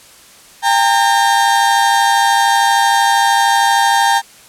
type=tone pair together; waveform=35% pulse; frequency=800 / 913 Hz; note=G5 / A#5; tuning=+35 / -36 cents; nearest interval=major second; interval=229 cents; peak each=-11 dBFS; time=0.62-4.22 s; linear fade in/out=50 ms; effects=white hiss -42 dBFS RMS until 4.48 s + low-pass 11000 Hz 12 dB/octave